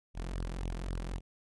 sawtooth tone with flanger, 43.65 Hz, F1, in tune, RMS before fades -37 dBFS, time 0.14-1.21 s, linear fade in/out 50 ms, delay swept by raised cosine 0.22 to 6.12 ms, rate 3.8 Hz, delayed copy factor +0.75, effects resampled to 24000 Hz

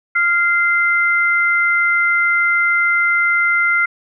sine tone pair together, 1399.7 / 2073 Hz, F6 / C7, +3 / -17 cents, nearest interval perfect fifth, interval 680 cents, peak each -15 / -15 dBFS, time 0.15-3.86 s, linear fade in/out 10 ms, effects none

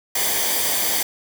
white noise with comb filter, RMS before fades -21 dBFS, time 0.15-1.03 s, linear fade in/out 5 ms, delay 0.74 ms, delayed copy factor -0.65, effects none

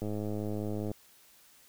click train, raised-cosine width 2 ms, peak -23 dBFS, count 95, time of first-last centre 0.02-0.915 s, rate 105 Hz, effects white hiss -60 dBFS RMS until 1.68 s

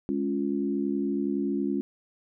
sine chord, Db major, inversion second, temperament equal, 207.7 / 277.2 / 349.2 Hz, Ab3 / Db4 / F4, 0 / 0 / 0 cents, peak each -30 / -28 / -31 dBFS, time 0.09-1.81 s, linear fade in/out 0 ms, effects none

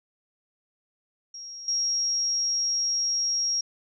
sine tone with level steps, 5600 Hz, F8, 4 cents sharp, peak -37 / -23 dBFS, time 1.34-3.61 s, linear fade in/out 5 ms, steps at 1.68 s, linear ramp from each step 2 ms, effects none

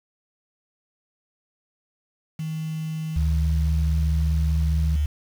sine tone, 158.3 Hz, D#3, 30 cents sharp, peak -26 dBFS, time 2.39-4.96 s, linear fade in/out 5 ms
sine tone with vibrato, 73.5 Hz, D2, 2 cents sharp, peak -19 dBFS, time 3.16-5.06 s, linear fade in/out 5 ms, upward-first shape sine, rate 3.8 Hz, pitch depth 9 cents each way
effects 7-bit

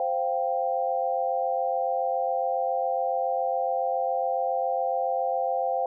sine chord, C suspended fourth, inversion none, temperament just, 523.3 / 697.7 / 784.9 Hz, C5 / F5 / G5, 0 / -2 / +2 cents, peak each -28 dBFS, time 0-5.86 s, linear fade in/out 2 ms, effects none

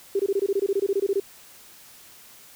sine tone bursts, 395.4 Hz, G4, 15 cents sharp, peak -19 dBFS, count 16, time 0.15-1.2 s, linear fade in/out 5 ms, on 45 ms, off 22 ms, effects white hiss -49 dBFS RMS until 2.55 s

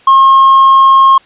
sine tone with hard clipping, 1076 Hz, C6, 48 cents sharp, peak -3 dBFS, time 0.07-1.18 s, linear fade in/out 5 ms, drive 2 dB, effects white hiss -43 dBFS RMS until 1.25 s + resampled to 8000 Hz

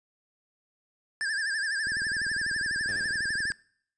square tone with vibrato, 1684 Hz, G#6, 24 cents sharp, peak -28 dBFS, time 1.21-3.52 s, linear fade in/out 0 ms, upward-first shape sine, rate 12 Hz, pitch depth 110 cents each way
click train, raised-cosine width 3 ms, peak -31 dBFS, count 34, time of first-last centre 1.87-3.504 s, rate 20.2 Hz
10% pulse tone with exponential decay, 98 Hz, G2, in tune, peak -32 dBFS, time 2.88-3.62 s, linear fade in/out 5 ms, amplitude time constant 160 ms
effects noise-tail reverb RT60 0.6 s tail -24 dB re dry + resampled to 22050 Hz

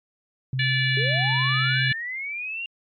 sine tone, 130.81 Hz, C3, in tune, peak -23 dBFS, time 0.53-1.92 s, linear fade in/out 2 ms
harmonic tone, 580 Hz, D5, 22 cents flat, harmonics 3 / 4 / 5 / 6 / 7, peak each -25 / -27 / -29 / -31 / -32 dBFS, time 0.59-1.93 s, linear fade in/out 5 ms
sine linear sweep, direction up, 392 to 2807 Hz, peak -28 dBFS, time 0.97-2.66 s, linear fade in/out 2 ms
effects MP3 64 kbps

